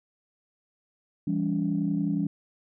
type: tone cluster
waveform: sine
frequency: 168.4 / 199.5 / 284.9 Hz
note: E3 / G3 / C#4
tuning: +37 / +31 / +48 cents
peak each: -28 dBFS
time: 1.27-2.27 s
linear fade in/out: 5 ms
effects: tanh soft clip ceiling -15 dBFS